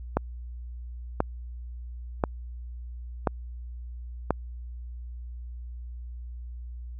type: click train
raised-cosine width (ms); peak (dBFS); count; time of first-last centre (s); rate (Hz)
1; -8; 5; 0.17-4.307; 0.967
effects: added 60 Hz sine -36 dBFS peak until 6.99 s